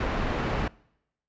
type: low-pass noise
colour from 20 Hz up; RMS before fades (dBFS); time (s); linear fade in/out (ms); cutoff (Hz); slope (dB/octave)
pink; -28; 0-0.68; 5; 2000; 12
effects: noise-tail reverb RT60 0.8 s tail -24 dB re dry + resampled to 16000 Hz